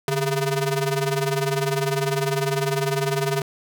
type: ring-modulated tone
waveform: sawtooth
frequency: 274 Hz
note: C#4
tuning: 20 cents flat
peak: -14 dBFS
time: 0.08-3.42 s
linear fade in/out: 2 ms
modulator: 127 Hz
effects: 8-bit